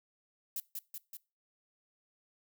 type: noise with echo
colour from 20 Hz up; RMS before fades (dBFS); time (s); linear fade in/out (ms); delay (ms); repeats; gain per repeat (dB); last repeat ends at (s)
violet; -37; 0.56-0.6; 2; 190; 3; -3; 1.17
effects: noise-tail reverb RT60 0.3 s tail -22 dB re dry